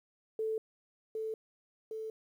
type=tone with echo; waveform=sine; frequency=440 Hz; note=A4; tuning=in tune; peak=-31 dBFS; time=0.39-0.58 s; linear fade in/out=2 ms; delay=760 ms; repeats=2; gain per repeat=-3 dB; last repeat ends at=2.1 s; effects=11-bit